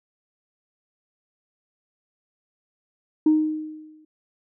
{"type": "tone with exponential decay", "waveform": "sine", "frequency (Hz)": 309.7, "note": "D#4", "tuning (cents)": -8, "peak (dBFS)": -11, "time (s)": [3.26, 4.05], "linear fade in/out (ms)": 5, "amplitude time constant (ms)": 170, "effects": ["tanh soft clip ceiling -10 dBFS"]}